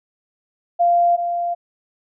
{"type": "tone pair in turn", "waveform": "sine", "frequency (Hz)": [694, 694], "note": ["F5", "F5"], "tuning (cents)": [-11, -11], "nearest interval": "unison", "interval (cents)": 0, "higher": "neither", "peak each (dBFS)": [-12, -19], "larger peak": "first", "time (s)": [[0.79, 1.17], [1.17, 1.55]], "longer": "neither", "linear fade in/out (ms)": 20, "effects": []}